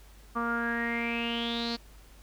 sawtooth tone with low-pass filter sweep, 234.1 Hz, A#3, 8 cents sharp, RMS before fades -31 dBFS, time 0.35-1.77 s, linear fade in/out 20 ms, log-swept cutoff 1200 to 4500 Hz, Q 9.6, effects added 50 Hz sine -51 dBFS peak until 2.22 s + pink hiss -58 dBFS RMS until 2.22 s

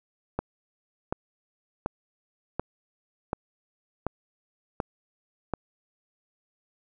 click train, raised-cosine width 1 ms, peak -13 dBFS, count 8, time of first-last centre 0.39-5.537 s, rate 1.36 Hz, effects none

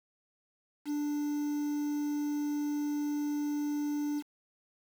triangle tone with quantisation, 293.7 Hz, D4, in tune, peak -28 dBFS, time 0.85-4.23 s, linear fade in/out 50 ms, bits 8, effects none

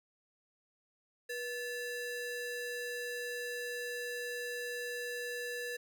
square ring-modulated tone, 1111 Hz, C#6, 4 cents sharp, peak -35 dBFS, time 1.29-5.77 s, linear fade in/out 10 ms, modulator 626 Hz, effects none

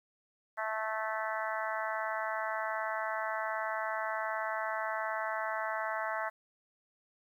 harmonic tone, 218.7 Hz, A3, 10 cents flat, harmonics 3 / 4 / 5 / 6 / 7 / 8 / 9, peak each -38 / -39 / -40 / -41 / -41 / -42 / -43 dBFS, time 0.57-6.3 s, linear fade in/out 20 ms, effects 11-bit

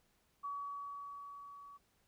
sine tone with level ramp, 1134 Hz, C#6, 39 cents sharp, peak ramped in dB -38 to -52 dBFS, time 0.43-1.78 s, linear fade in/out 20 ms, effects pink hiss -75 dBFS RMS until 2.07 s

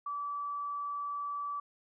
sine tone, 1154 Hz, D6, 31 cents flat, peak -34 dBFS, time 0.06-1.6 s, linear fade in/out 5 ms, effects none

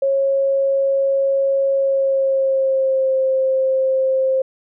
sine tone with pitch glide, 546 to 527.7 Hz, C#5 to C5, -26 to +15 cents, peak -14 dBFS, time 0.02-4.42 s, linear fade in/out 5 ms, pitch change -59 cents, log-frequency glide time 1.74-3.16 s, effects none

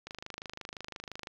click train, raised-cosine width 0.2 ms, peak -23 dBFS, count 32, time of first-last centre 0.07-1.272 s, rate 25.8 Hz, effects low-pass 6000 Hz 12 dB/octave + 9-bit

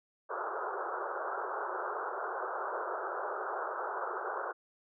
white band-pass noise, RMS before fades -37 dBFS, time 0.29-4.53 s, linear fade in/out 20 ms, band 360 to 1500 Hz, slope 96 dB/octave, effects none

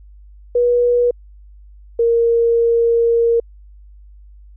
sine tone pair in turn, 484.1 / 465.5 Hz, B4 / A#4, -35 / -2 cents, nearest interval minor second, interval 67 cents, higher first, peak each -11 dBFS, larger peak neither, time 0.55-1.11 / 1.99-3.4 s, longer second, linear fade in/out 5 ms, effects added 50 Hz sine -39 dBFS peak until 4.56 s

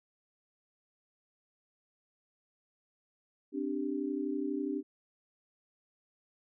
sine chord, C suspended second, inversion none, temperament equal, 261.6 / 293.7 / 392 Hz, C4 / D4 / G4, 0 / 0 / 0 cents, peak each -37 / -34 / -38 dBFS, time 3.52-4.83 s, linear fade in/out 50 ms, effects none

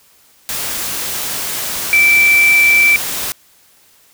sine tone in noise, 2332 Hz, D7, 13 cents flat, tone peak -7 dBFS, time 1.93-2.96 s, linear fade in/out 0 ms, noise white, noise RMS -21 dBFS, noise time 0.49-3.32 s, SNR +11 dB, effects white hiss -50 dBFS RMS until 4.13 s

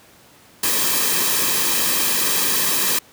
white noise with comb filter, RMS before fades -19 dBFS, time 0.63-2.99 s, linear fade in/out 5 ms, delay 1.4 ms, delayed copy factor -0.6, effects pink hiss -49 dBFS RMS until 3.12 s + high-pass 100 Hz 12 dB/octave

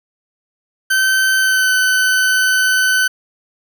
40% pulse tone with pitch glide, 1540 to 1514.4 Hz, G6 to F#6, -31 to +40 cents, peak -11 dBFS, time 0.9-3.08 s, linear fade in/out 10 ms, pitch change -29 cents, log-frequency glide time 1.39-1.72 s, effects none

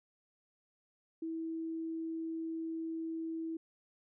sine tone, 325.5 Hz, E4, 22 cents flat, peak -36 dBFS, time 1.22-3.57 s, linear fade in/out 5 ms, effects none

